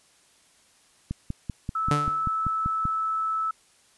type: click train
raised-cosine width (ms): 5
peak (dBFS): -17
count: 10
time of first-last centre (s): 1.11-2.854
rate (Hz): 5.16
type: tone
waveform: sine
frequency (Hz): 1308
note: E6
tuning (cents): -14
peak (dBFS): -24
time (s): 1.75-3.51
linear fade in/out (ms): 5
type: tone with exponential decay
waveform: sawtooth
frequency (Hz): 146.83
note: D3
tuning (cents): 0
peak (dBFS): -15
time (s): 1.91-2.26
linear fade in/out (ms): 0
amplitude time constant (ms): 74
effects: white hiss -60 dBFS RMS until 3.97 s + resampled to 24000 Hz